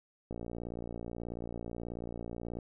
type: click train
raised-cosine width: 2 ms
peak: -27 dBFS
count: 134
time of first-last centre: 0.31-2.587 s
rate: 58.4 Hz
effects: none